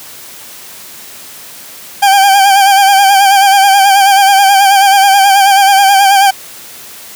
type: tone with vibrato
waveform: 40% pulse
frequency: 789 Hz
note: G5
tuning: 11 cents sharp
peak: -3 dBFS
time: 2.02-6.31 s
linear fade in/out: 10 ms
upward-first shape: sine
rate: 9.3 Hz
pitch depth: 49 cents each way
effects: white hiss -31 dBFS RMS until 7.15 s + high-pass 100 Hz 12 dB/octave